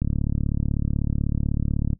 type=click train; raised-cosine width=5 ms; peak=-11 dBFS; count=70; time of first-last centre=0.02-1.931 s; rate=36.1 Hz; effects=noise-tail reverb RT60 0.1 s tail -18 dB re dry